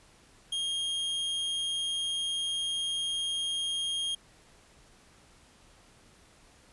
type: tone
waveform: 45% pulse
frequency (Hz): 3235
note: G#7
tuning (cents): -46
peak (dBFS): -29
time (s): 0.52-4.15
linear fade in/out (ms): 5
effects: pink hiss -59 dBFS RMS until 6.72 s + resampled to 24000 Hz